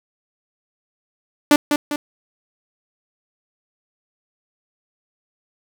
sawtooth tone with echo, 293.7 Hz, D4, in tune, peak -5 dBFS, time 1.51-1.56 s, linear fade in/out 2 ms, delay 200 ms, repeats 2, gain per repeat -6 dB, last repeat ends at 1.96 s, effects none

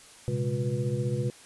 sine tone cluster, 117.4 / 132.6 / 206.1 / 358.3 / 487.9 Hz, A#2 / C3 / G#3 / F4 / B4, +13 / +23 / -13 / +44 / -21 cents, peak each -31 / -29 / -36 / -36 / -35 dBFS, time 0.28-1.3 s, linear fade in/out 0 ms, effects white hiss -51 dBFS RMS until 1.45 s + resampled to 24000 Hz

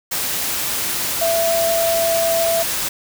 sine tone in noise, 667 Hz, E5, 20 cents sharp, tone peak -16 dBFS, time 1.21-2.63 s, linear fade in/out 10 ms, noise white, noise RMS -22 dBFS, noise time 0.11-2.89 s, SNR +3 dB, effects none

